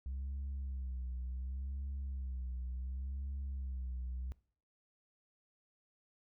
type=tone with vibrato; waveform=sine; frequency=65.41 Hz; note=C2; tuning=in tune; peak=-36 dBFS; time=0.06-4.32 s; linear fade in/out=0 ms; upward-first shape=sine; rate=0.69 Hz; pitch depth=83 cents each way; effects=noise-tail reverb RT60 0.5 s tail -22 dB re dry + tanh soft clip ceiling -36 dBFS